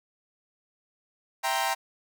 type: chord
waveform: sawtooth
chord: C dominant seventh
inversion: first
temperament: equal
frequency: 659.3 / 784 / 932.3 / 1046.5 Hz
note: E5 / G5 / Bb5 / C6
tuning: 0 / 0 / 0 / 0 cents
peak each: -30 / -25 / -26 / -30 dBFS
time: 1.43-1.75 s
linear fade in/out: 20 ms
effects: none